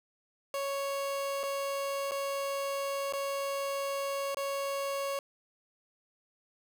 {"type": "tone with dropouts", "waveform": "30% pulse", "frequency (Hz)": 554.4, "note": "C#5", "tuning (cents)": 0, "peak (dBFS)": -29, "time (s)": [0.54, 5.19], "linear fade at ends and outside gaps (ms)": 1, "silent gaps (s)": [[1.432, 1.436], [2.111, 2.118], [3.125, 3.135], [4.346, 4.37]], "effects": []}